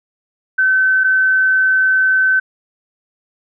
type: tone pair in turn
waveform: sine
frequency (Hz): 1529 / 1529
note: G6 / G6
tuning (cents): -44 / -44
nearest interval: unison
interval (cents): 0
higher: neither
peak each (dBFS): -10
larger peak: neither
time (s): 0.58-1.04 / 1.04-2.4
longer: second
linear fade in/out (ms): 10
effects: none